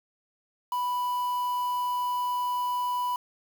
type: tone with quantisation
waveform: triangle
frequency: 987.8 Hz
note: B5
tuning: in tune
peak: -24 dBFS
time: 0.72-3.16 s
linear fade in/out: 2 ms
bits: 7
effects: none